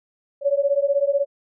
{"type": "beating tone pair", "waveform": "sine", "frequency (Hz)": [555, 571], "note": ["C#5", "D5"], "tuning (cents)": [2, -49], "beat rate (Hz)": 16, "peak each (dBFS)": -20, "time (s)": [0.41, 1.26], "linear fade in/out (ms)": 50, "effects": []}